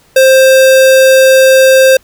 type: tone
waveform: square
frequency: 527 Hz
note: C5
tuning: 12 cents sharp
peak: -3 dBFS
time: 0.16-1.97 s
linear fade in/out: 5 ms
effects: pink hiss -47 dBFS RMS until 2.03 s